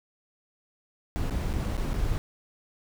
brown noise with dropouts, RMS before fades -28 dBFS, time 1.16-2.18 s, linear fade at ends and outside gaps 0 ms, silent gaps 1.298-1.308 / 1.531-1.538 / 1.768-1.777 / 1.934-1.94 s, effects none

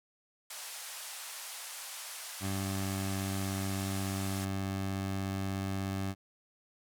white band-pass noise, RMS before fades -44 dBFS, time 0.5-4.45 s, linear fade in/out 5 ms, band 630 to 12000 Hz, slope 24 dB/octave
20% pulse tone, 96.6 Hz, G2, 25 cents flat, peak -28 dBFS, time 2.4-6.15 s, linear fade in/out 50 ms
effects none

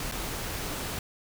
pink noise with dropouts, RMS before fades -34 dBFS, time 0-0.99 s, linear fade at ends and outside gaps 2 ms, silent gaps 0.115-0.121 s, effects none

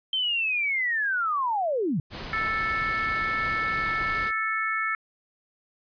sine linear sweep, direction down, 3136 to 126.6 Hz, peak -23 dBFS, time 0.13-2 s, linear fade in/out 2 ms
pink noise, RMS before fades -36 dBFS, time 2.1-4.32 s, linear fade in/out 50 ms
harmonic tone, 440 Hz, A4, in tune, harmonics 3 / 4 / 5, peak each -28 / -29 / -30 dBFS, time 2.33-4.95 s, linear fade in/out 2 ms
effects resampled to 11025 Hz

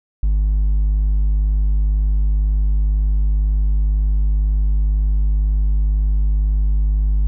triangle tone with hard clipping, 51 Hz, G#1, 31 cents flat, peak -12 dBFS, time 0.23-7.27 s, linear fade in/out 0 ms, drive 1 dB, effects none

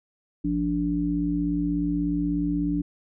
harmonic tone, 58.27 Hz, A#1, in tune, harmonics 1 / 3 / 5, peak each -32 / -28 / -24 dBFS, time 0.44-2.82 s, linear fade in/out 10 ms, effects none

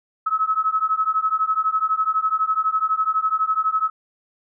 sine beating tone pair, 1284 / 1296 Hz, E6 / E6, -46 / -30 cents, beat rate 12 Hz, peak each -21 dBFS, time 0.26-3.9 s, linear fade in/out 10 ms, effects none

